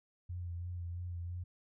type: tone with vibrato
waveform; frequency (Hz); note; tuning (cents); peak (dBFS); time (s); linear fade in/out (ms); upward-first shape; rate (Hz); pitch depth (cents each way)
sine; 87.5; F2; +4; -38; 0.29-1.44; 10; sine; 3; 31
effects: none